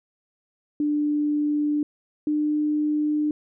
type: tone pair in turn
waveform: sine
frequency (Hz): 296.2 / 300.3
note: D4 / D4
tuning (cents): +15 / +39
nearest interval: unison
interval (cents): 24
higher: second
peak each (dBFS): -20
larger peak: neither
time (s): 0.8-1.83 / 2.27-3.31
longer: second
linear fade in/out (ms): 2
effects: none